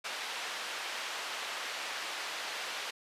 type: band-pass noise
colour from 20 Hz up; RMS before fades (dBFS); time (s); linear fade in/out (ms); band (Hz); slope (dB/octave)
white; -39; 0.04-2.91; 10; 580 to 3500; 12
effects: resampled to 32000 Hz